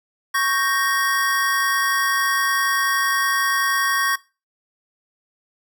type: chord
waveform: square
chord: G diminished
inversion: second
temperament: equal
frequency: 1108.7 / 1568 / 1864.7 Hz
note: Db6 / G6 / Bb6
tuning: 0 / 0 / 0 cents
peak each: -22 / -25 / -23 dBFS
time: 0.34-4.16 s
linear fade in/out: 10 ms
effects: noise-tail reverb RT60 0.3 s tail -20 dB re dry